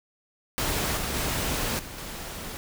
pink noise with level steps, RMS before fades -27 / -30 / -28 / -40 / -37 dBFS, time 0.58-2.57 s, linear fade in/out 0 ms, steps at 0.97 / 1.14 / 1.79 / 1.98 s, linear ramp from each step 2 ms, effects none

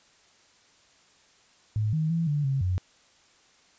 sine tone with pitch steps, 107.1 / 157.1 / 166.1 / 146.7 / 135.6 / 91.5 Hz, A2 / D#3 / E3 / D3 / C#3 / F#2, -46 / +17 / +13 / -2 / -38 / -19 cents, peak -23 dBFS, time 1.76-2.78 s, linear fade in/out 0 ms, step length 170 ms, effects white hiss -60 dBFS RMS until 3.78 s + resampled to 16000 Hz

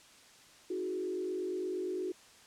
sine tone with frequency modulation, 367.1 Hz, F#4, 14 cents flat, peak -33 dBFS, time 0.7-2.12 s, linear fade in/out 5 ms, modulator 48.6 Hz, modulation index 0.84, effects white hiss -58 dBFS RMS until 2.46 s + low-pass 8000 Hz 12 dB/octave

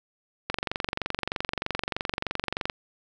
click train, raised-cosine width 0.3 ms, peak -11 dBFS, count 52, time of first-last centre 0.5-2.698 s, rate 23.2 Hz, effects none

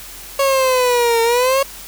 30% pulse exponential two-way sweep, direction down then up, 554.4 to 455.7 to 554.4 Hz, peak -10 dBFS, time 0.39-1.63 s, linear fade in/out 5 ms, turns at 1.22 s, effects added 45 Hz sine -43 dBFS peak until 1.87 s + white hiss -35 dBFS RMS until 1.87 s

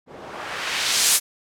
blue noise with low-pass filter sweep, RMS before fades -23 dBFS, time 0.06-1.2 s, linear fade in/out 50 ms, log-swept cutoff 390 to 11000 Hz, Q 0.89, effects none

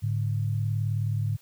sine tone pair together, 106.66 / 145.6 Hz, G#2 / D3, +47 / -15 cents, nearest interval perfect fourth, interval 538 cents, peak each -25 / -31 dBFS, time 0.02-1.37 s, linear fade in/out 20 ms, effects white hiss -59 dBFS RMS until 1.41 s

